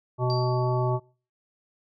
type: harmonic tone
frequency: 125.1 Hz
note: B2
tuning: 23 cents sharp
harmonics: 1 / 3 / 5 / 7 / 9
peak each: -24 / -29 / -31 / -32 / -34 dBFS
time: 0.18-1 s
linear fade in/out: 50 ms
type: tone with exponential decay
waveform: sine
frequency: 4699 Hz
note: D8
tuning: in tune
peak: -31 dBFS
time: 0.3-0.9 s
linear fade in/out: 0 ms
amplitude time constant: 130 ms
effects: noise-tail reverb RT60 0.4 s tail -24 dB re dry

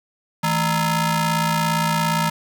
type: ring-modulated tone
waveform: sawtooth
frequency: 381.8 Hz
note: G4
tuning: 46 cents flat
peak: -11 dBFS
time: 0.43-2.3 s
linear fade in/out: 10 ms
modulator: 544 Hz
effects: none

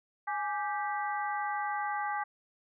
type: harmonic tone with a mistuned harmonic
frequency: 392 Hz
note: G4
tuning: in tune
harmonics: 2 / 3 / 4 / 5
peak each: -33 / -37 / -39 / -41 dBFS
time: 0.27-2.24 s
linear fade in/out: 10 ms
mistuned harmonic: 2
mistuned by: +98 cents
effects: none

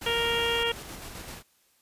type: noise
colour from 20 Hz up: pink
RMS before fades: -38 dBFS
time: 0.01-0.64 s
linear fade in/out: 10 ms
type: harmonic tone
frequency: 466.2 Hz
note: A#4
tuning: in tune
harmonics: 1 / 2 / 3 / 4 / 5 / 6 / 7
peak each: -29 / -34 / -35 / -34 / -36 / -31 / -31 dBFS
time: 0.06-0.72 s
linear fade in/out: 5 ms
type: noise with tremolo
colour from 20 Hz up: pink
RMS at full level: -40 dBFS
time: 0.63-1.43 s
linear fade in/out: 50 ms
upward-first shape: square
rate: 7.7 Hz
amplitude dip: 30%
effects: white hiss -66 dBFS RMS until 1.81 s + resampled to 32000 Hz

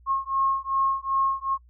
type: beating tone pair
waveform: sine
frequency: 1080 / 1082.6 Hz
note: C#6 / C#6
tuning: -45 / -41 cents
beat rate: 2.6 Hz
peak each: -25 / -25 dBFS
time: 0.06-1.58 s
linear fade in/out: 50 ms
effects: noise-tail reverb RT60 0.1 s tail -26 dB re dry + added 60 Hz sine -51 dBFS peak until 1.69 s

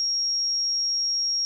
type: tone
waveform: sine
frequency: 5588 Hz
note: F8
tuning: in tune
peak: -22 dBFS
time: 0-1.45 s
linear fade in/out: 0 ms
effects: none

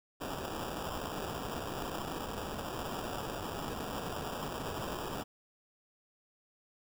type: noise with sample-and-hold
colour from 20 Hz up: white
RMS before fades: -39 dBFS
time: 0.2-5.24 s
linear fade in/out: 20 ms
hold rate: 2100 Hz
effects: none

